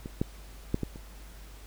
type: clicks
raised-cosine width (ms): 3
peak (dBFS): -24 / -13 / -13 / -17 / -30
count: 5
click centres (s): 0.059 / 0.215 / 0.744 / 0.833 / 0.959
effects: added 50 Hz sine -45 dBFS peak until 1.66 s + pink hiss -53 dBFS RMS until 1.66 s